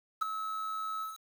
triangle tone with ADSR envelope, 1300 Hz, E6, 24 cents flat, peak -21 dBFS, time 0.21-1.19 s, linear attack 15 ms, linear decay 3 ms, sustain -11 dB, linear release 170 ms, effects 8-bit

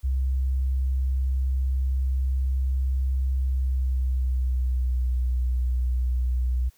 sine tone with pitch glide, 65.41 to 62.13 Hz, C2 to B1, 0 to +11 cents, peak -21 dBFS, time 0.03-6.7 s, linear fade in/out 20 ms, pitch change -89 cents, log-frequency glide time 3.36-5.16 s, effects white hiss -62 dBFS RMS until 6.77 s

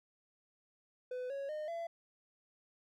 triangle tone with pitch steps, 502 / 553.8 / 610.9 / 674 Hz, B4 / C#5 / D#5 / E5, +28 / -2 / -32 / +38 cents, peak -36 dBFS, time 1.11-1.87 s, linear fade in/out 5 ms, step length 190 ms, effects none

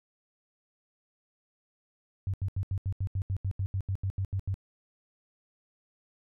sine tone bursts, 96.4 Hz, G2, 28 cents flat, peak -27 dBFS, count 16, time 2.27-4.542 s, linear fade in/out 0 ms, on 67 ms, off 80 ms, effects none

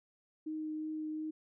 sine tone with vibrato, 310.4 Hz, D#4, 4 cents flat, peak -36 dBFS, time 0.46-1.31 s, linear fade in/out 10 ms, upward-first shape triangle, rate 2.8 Hz, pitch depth 10 cents each way, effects none

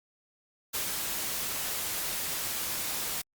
white noise with ADSR envelope, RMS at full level -31 dBFS, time 0.73-3.22 s, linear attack 21 ms, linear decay 84 ms, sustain -2 dB, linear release 12 ms, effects Opus 48 kbps

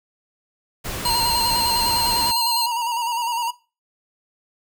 pink noise, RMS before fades -29 dBFS, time 0.84-2.32 s, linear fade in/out 20 ms
sawtooth tone, 4178 Hz, C8, 3 cents flat, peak -18 dBFS, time 1.05-2.66 s, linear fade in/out 2 ms
square tone with vibrato, 941 Hz, A#5, 16 cents sharp, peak -22 dBFS, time 1.05-3.51 s, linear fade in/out 10 ms, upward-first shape square, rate 9.9 Hz, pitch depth 44 cents each way
effects noise-tail reverb RT60 0.3 s tail -18 dB re dry

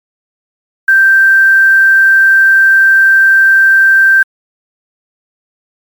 sine tone with quantisation, 1568 Hz, G6, in tune, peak -3 dBFS, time 0.88-4.23 s, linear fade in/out 5 ms, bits 5, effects MP3 96 kbps

